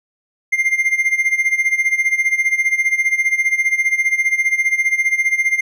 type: tone with tremolo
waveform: triangle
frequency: 2100 Hz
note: C7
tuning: 6 cents sharp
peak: -9 dBFS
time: 0.52-5.61 s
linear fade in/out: 10 ms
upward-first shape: sine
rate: 15 Hz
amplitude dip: 80%
effects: none